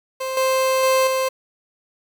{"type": "tone with level steps", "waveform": "30% pulse", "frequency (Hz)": 524, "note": "C5", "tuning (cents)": 2, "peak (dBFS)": [-21, -14, -12, -16], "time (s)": [0.2, 1.29], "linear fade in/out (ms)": 10, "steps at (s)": [0.37, 0.83, 1.07], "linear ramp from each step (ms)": 2, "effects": ["8-bit"]}